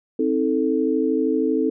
sine chord, A diminished, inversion first, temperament just, 264 / 316.8 / 440 Hz, C4 / Eb4 / A4, +16 / +31 / 0 cents, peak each -22 dBFS, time 0.19-1.7 s, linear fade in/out 5 ms, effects none

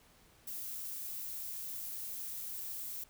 violet noise, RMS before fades -42 dBFS, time 0.47-3.04 s, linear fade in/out 5 ms, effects pink hiss -64 dBFS RMS until 3.09 s

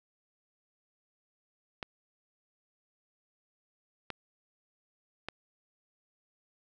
clicks, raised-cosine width 0.3 ms, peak -20 dBFS, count 3, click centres 1.828 / 4.103 / 5.286 s, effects none

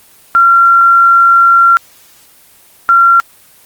sine tone pair in turn, 1372 / 1372 Hz, F6 / F6, -31 / -31 cents, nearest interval unison, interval 0 cents, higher neither, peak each -3 dBFS, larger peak neither, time 0.35-1.77 / 2.89-3.2 s, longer first, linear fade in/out 0 ms, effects white hiss -43 dBFS RMS until 3.65 s + Opus 24 kbps

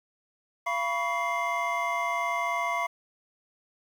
triangle tone cluster, 686 / 982 / 1125 / 2097 Hz, F5 / B5 / C#6 / C7, -31 / -10 / +25 / +3 cents, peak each -30 dBFS, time 0.66-2.87 s, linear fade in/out 10 ms, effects 9-bit

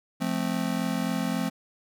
square chord, F major, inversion none, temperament just, 174.61 / 218.3 / 261.9 Hz, F3 / A3 / C4, 0 / -13 / +2 cents, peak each -31 dBFS, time 0.2-1.5 s, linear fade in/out 20 ms, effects none

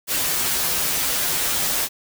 white noise with comb filter, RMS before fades -22 dBFS, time 0.07-1.89 s, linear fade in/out 50 ms, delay 9.3 ms, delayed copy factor -0.9, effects none

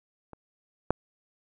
clicks, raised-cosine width 1 ms, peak -29 / -8 dBFS, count 2, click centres 0.333 / 0.906 s, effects none

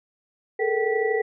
sine tone cluster, 413.4 / 434.6 / 466.9 / 768 / 1958 Hz, G#4 / A4 / A#4 / G5 / B6, -8 / -21 / +3 / -36 / -15 cents, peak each -32 / -23 / -26 / -31 / -29 dBFS, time 0.59-1.22 s, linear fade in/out 10 ms, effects none

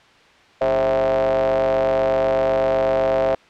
square ring-modulated tone, 61.8 Hz, B1, 2 cents sharp, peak -14 dBFS, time 0.61-3.35 s, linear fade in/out 5 ms, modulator 594 Hz, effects white hiss -50 dBFS RMS until 3.49 s + low-pass 3000 Hz 12 dB/octave

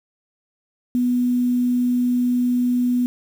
sine tone with quantisation, 246.3 Hz, B3, 5 cents flat, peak -16 dBFS, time 0.95-3.06 s, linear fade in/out 0 ms, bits 7, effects none

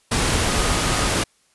sine tone in noise, 1244.5 Hz, D#6, in tune, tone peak -31 dBFS, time 0.48-1.09 s, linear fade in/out 10 ms, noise pink, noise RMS -20 dBFS, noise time 0.11-1.24 s, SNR -14 dB, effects white hiss -61 dBFS RMS until 1.54 s + resampled to 24000 Hz

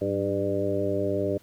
harmonic tone with a mistuned harmonic, 99.4 Hz, G2, 25 cents sharp, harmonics 1 / 2 / 3 / 4 / 5 / 6, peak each -33 / -35 / -31 / -29 / -32 / -29 dBFS, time 0.01-1.38 s, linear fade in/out 10 ms, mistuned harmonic 2, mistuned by -82 cents, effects pink hiss -58 dBFS RMS until 1.42 s

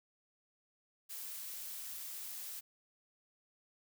blue noise, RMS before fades -45 dBFS, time 1.09-2.61 s, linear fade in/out 20 ms, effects none

